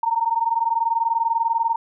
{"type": "tone pair together", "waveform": "sine", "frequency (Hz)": [909, 929.2], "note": ["A#5", "A#5"], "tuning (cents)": [-44, -6], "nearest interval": "unison", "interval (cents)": 38, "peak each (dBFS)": [-21, -21], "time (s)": [0.03, 1.76], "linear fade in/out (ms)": 5, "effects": []}